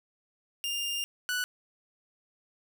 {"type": "tone pair in turn", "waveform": "sawtooth", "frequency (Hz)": [2804, 1481.5], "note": ["F7", "F#6"], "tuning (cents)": [6, 2], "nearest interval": "major seventh", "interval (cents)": 1104, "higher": "first", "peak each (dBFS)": [-27, -25], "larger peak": "second", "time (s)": [[0.64, 1.04], [1.29, 1.44]], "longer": "first", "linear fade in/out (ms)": 0, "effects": []}